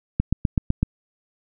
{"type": "click train", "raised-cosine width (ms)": 5, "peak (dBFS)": -6, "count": 6, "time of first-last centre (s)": [0.2, 0.83], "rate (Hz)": 7.94, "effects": []}